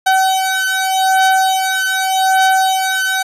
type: beating tone pair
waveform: 30% pulse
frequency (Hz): 760 / 760.84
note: F#5 / F#5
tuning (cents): +46 / +48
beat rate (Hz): 0.84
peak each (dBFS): -12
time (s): 0.06-3.23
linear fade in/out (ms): 10
effects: resampled to 32000 Hz